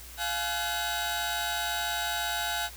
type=tone cluster; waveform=sawtooth; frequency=698 / 848 / 1511 / 3816 Hz; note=F5 / G#5 / F#6 / A#7; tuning=-1 / +36 / +36 / +40 cents; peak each=-31 / -31 / -30 / -32 dBFS; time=0.17-2.7 s; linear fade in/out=50 ms; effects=added 60 Hz sine -47 dBFS peak until 2.76 s + white hiss -47 dBFS RMS until 2.76 s